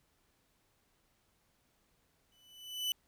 40% pulse tone with exponential growth, 2990 Hz, F#7, 17 cents sharp, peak -29 dBFS, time 2.32-2.92 s, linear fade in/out 1 ms, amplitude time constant 130 ms, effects pink hiss -74 dBFS RMS until 3.07 s

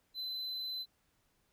triangle tone, 4038 Hz, B7, 38 cents sharp, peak -36 dBFS, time 0.14-0.86 s, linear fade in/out 50 ms, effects pink hiss -75 dBFS RMS until 1.52 s

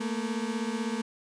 35% pulse beating tone pair, 220 / 236 Hz, A3 / A#3, 0 / +22 cents, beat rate 16 Hz, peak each -30 / -31 dBFS, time 0-1.02 s, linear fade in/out 10 ms, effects resampled to 22050 Hz

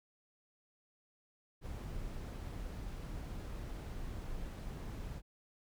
brown noise, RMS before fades -43 dBFS, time 1.61-5.22 s, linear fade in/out 50 ms, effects none

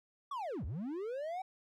triangle linear two-way sweep, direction down then up, 1171 to 58.27 to 772 Hz, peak -35 dBFS, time 0.31-1.42 s, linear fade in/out 5 ms, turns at 0.65 s, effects none

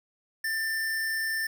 square tone, 1785 Hz, A6, 24 cents sharp, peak -28 dBFS, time 0.44-1.47 s, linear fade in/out 5 ms, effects 9-bit

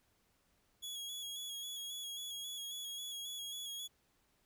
sawtooth tone with vibrato, 3345 Hz, G#7, 12 cents sharp, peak -39 dBFS, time 0.82-3.88 s, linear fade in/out 20 ms, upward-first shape square, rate 3.7 Hz, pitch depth 24 cents each way, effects pink hiss -75 dBFS RMS until 4.45 s

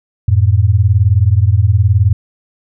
sine beating tone pair, 89.9 / 108.9 Hz, F#2 / A2, -49 / -17 cents, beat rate 19 Hz, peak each -10 dBFS, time 0.28-2.13 s, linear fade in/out 5 ms, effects none

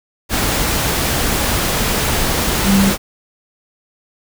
sine tone in noise, 196 Hz, G3, in tune, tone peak -10 dBFS, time 2.64-2.93 s, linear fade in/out 50 ms, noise pink, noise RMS -17 dBFS, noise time 0.29-2.98 s, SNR +4 dB, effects none

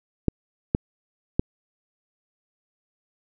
clicks, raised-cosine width 3 ms, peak -6 dBFS, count 3, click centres 0.283 / 0.749 / 1.395 s, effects none

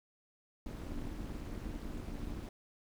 brown noise with amplitude modulation, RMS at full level -38 dBFS, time 0.66-2.49 s, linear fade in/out 2 ms, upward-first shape sine, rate 263 Hz, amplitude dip 85%, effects none

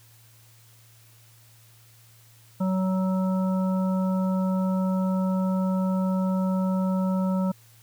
harmonic tone, 187.6 Hz, F#3, 24 cents sharp, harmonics 1 / 3 / 5 / 7, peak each -22 / -32 / -36 / -39 dBFS, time 2.6-7.52 s, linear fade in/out 10 ms, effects added 114 Hz sine -54 dBFS peak until 7.82 s + white hiss -57 dBFS RMS until 7.82 s

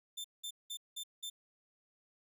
sawtooth tone bursts, 3560 Hz, A7, 20 cents sharp, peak -37 dBFS, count 5, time 0.17-1.3 s, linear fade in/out 10 ms, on 74 ms, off 190 ms, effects none

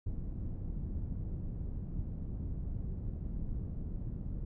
pink low-pass noise, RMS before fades -38 dBFS, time 0.06-4.45 s, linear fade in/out 5 ms, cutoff 160 Hz, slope 12 dB/octave, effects none

